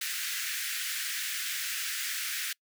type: high-pass noise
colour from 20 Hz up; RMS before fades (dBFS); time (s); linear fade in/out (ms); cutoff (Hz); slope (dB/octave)
pink; -34; 0.01-2.53; 5; 1500; 48
effects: noise-tail reverb RT60 0.1 s tail -25 dB re dry